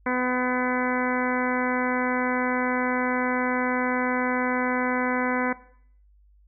harmonic tone with a mistuned harmonic, 251.5 Hz, B3, 32 cents sharp, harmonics 1 / 2 / 3 / 4 / 5 / 6 / 7 / 8 / 9, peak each -27 / -29 / -34 / -30 / -37 / -32 / -36 / -33 / -39 dBFS, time 0.06-5.53 s, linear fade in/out 5 ms, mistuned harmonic 7, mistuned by -19 cents, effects noise-tail reverb RT60 0.6 s tail -17 dB re dry + added 50 Hz sine -54 dBFS peak until 6.47 s

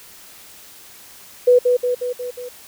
sine tone with echo, 493.9 Hz, B4, in tune, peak -8 dBFS, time 1.47-1.59 s, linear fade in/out 10 ms, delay 180 ms, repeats 5, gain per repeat -4 dB, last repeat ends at 2.49 s, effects white hiss -43 dBFS RMS until 2.67 s

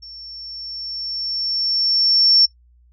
sine tone with level ramp, 5440 Hz, F8, 46 cents flat, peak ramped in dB -35 to -8 dBFS, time 0.02-2.46 s, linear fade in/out 10 ms, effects noise-tail reverb RT60 0.1 s tail -18 dB re dry + added 60 Hz sine -50 dBFS peak until 2.92 s

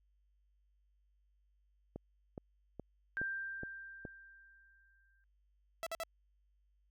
click train, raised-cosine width 2 ms, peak -30 dBFS, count 6, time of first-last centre 1.96-4.052 s, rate 2.39 Hz
sine tone with exponential decay, 1580 Hz, G6, 13 cents sharp, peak -34 dBFS, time 3.17-5.24 s, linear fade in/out 0 ms, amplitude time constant 450 ms
sawtooth tone bursts, 660 Hz, E5, 2 cents sharp, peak -34 dBFS, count 3, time 5.83-6.035 s, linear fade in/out 0 ms, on 35 ms, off 50 ms
effects added 50 Hz sine -70 dBFS peak until 6.9 s

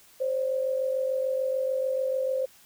sine tone pair together, 523.3 / 570.1 Hz, C5 / C#5, 0 / +48 cents, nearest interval minor second, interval 148 cents, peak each -25 / -33 dBFS, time 0.2-2.46 s, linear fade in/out 10 ms, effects white hiss -56 dBFS RMS until 2.65 s

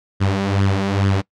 sawtooth tone with flanger, 98.1 Hz, G2, 2 cents sharp, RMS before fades -18 dBFS, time 0.2-1.22 s, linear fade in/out 20 ms, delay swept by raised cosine 0.6 to 5 ms, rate 2.3 Hz, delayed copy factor +0.65, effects noise-tail reverb RT60 0.1 s tail -22 dB re dry + low-pass 5000 Hz 12 dB/octave

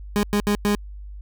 30% pulse tone bursts at uneven times, 205.9 Hz, G#3, 15 cents flat, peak -15 dBFS, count 4, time 0.16-0.23 / 0.33-0.4 / 0.47-0.55 / 0.65-0.75 s, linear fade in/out 0 ms, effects added 50 Hz sine -34 dBFS peak until 1.21 s

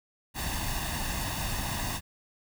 pink noise with comb filter, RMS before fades -32 dBFS, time 0.34-2.01 s, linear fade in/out 50 ms, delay 1.1 ms, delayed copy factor +0.7, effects none

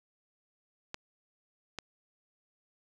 clicks, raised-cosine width 0.2 ms, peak -20 dBFS, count 2, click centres 0.944 / 1.787 s, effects none

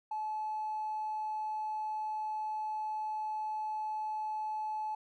triangle tone with tanh clipping, 861 Hz, A5, 38 cents flat, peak -33 dBFS, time 0.11-4.95 s, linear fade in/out 5 ms, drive 1 dB, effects none

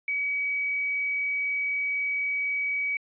sine tone with quantisation, 2271 Hz, C#7, 41 cents sharp, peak -25 dBFS, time 0.08-2.97 s, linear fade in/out 2 ms, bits 9, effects resampled to 8000 Hz

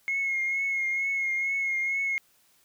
sine tone with vibrato, 2162 Hz, C#7, 44 cents flat, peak -24 dBFS, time 0.08-2.18 s, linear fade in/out 0 ms, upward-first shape triangle, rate 2.2 Hz, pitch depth 37 cents each way, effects tanh soft clip ceiling -21 dBFS + white hiss -64 dBFS RMS until 2.64 s

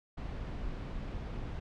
brown noise, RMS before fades -39 dBFS, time 0.17-1.6 s, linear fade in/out 10 ms, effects low-pass 4000 Hz 12 dB/octave

